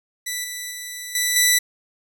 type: tone with level steps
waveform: 10% pulse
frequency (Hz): 1975.5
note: B6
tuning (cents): 0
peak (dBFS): -16 / -20 / -22 / -10 / -5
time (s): 0.26-1.59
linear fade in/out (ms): 10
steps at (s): 0.44 / 0.71 / 1.15 / 1.36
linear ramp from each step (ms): 2
effects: none